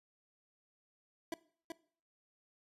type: tone with echo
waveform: 25% pulse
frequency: 329.6 Hz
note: E4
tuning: in tune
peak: -33 dBFS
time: 1.32-1.34 s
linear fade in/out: 2 ms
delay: 380 ms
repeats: 1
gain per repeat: -4 dB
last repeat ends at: 1.72 s
effects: noise-tail reverb RT60 0.5 s tail -20 dB re dry + resampled to 32000 Hz